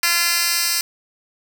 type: tone with high-pass filter sweep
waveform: 10% pulse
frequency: 343.3 Hz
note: F4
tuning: 30 cents flat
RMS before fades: -19 dBFS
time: 0.03-0.81 s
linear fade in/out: 2 ms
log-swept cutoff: 2500 to 4400 Hz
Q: 0.81
effects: none